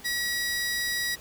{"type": "tone pair together", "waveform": "sawtooth", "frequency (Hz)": [1925, 4930], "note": ["B6", "D#8"], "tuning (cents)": [-45, -17], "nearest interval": "octave + major third", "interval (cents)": 1628, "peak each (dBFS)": [-24, -31], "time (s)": [0.04, 1.16], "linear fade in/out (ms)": 20, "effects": ["pink hiss -48 dBFS RMS until 1.2 s"]}